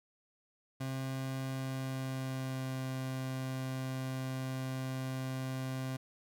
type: tone with pitch glide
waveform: 30% pulse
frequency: 132.6 to 131 Hz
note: C3 to C3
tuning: +23 to +2 cents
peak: -33 dBFS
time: 0.8-5.97 s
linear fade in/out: 10 ms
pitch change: -21 cents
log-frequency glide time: 1.44-2.81 s
effects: none